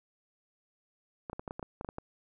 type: clicks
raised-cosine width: 1 ms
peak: -24 dBFS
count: 11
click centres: 1.298 / 1.331 / 1.395 / 1.478 / 1.509 / 1.595 / 1.628 / 1.811 / 1.847 / 1.889 / 1.984 s
effects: none